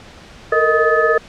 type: tone cluster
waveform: sine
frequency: 450 / 467 / 626 / 1261 / 1737 Hz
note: A4 / A#4 / D#5 / D#6 / A6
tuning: +39 / +3 / +10 / +23 / -23 cents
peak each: -18 dBFS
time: 0.52-1.18 s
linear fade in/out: 5 ms
effects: pink hiss -40 dBFS RMS until 1.28 s + low-pass 5000 Hz 12 dB/octave